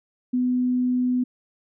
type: tone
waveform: sine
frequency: 250 Hz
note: B3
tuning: 21 cents sharp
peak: -19 dBFS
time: 0.33-1.24 s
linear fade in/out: 10 ms
effects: none